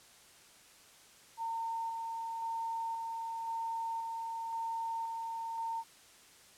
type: tone with tremolo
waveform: sine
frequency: 911 Hz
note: A#5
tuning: 40 cents flat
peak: -34 dBFS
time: 1.37-5.84 s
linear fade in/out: 50 ms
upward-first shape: square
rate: 0.95 Hz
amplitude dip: 25%
effects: white hiss -59 dBFS RMS until 6.57 s + low-pass 10000 Hz 12 dB/octave